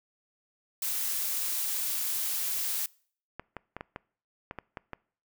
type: noise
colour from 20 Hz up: blue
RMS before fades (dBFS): -31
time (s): 0.82-2.86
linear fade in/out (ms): 2
type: clicks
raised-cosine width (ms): 0.5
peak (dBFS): -22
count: 9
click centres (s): 3.396 / 3.567 / 3.766 / 3.809 / 3.961 / 4.511 / 4.587 / 4.772 / 4.933
effects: noise-tail reverb RT60 0.5 s tail -24 dB re dry